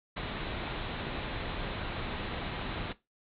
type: low-pass noise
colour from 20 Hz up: pink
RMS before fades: -37 dBFS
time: 0.16-2.93 s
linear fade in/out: 10 ms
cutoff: 4000 Hz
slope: 96 dB/octave
effects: noise-tail reverb RT60 0.2 s tail -17 dB re dry